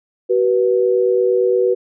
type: tone pair together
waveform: sine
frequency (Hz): 378.5 / 487.2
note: F#4 / B4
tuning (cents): +39 / -24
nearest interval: major third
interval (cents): 437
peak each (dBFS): -15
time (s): 0.29-1.75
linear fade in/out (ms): 20
effects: none